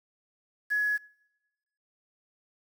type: tone with quantisation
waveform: sine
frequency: 1687 Hz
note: G#6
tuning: 27 cents sharp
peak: -24 dBFS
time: 0.7-0.98 s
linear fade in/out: 20 ms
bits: 8
effects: noise-tail reverb RT60 1.0 s tail -25 dB re dry